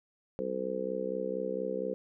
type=harmonic tone; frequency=64.3 Hz; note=C2; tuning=30 cents flat; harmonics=3 / 4 / 5 / 6 / 7 / 8; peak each=-40 / -44 / -43 / -41 / -36 / -35 dBFS; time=0.39-1.94 s; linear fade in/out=0 ms; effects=none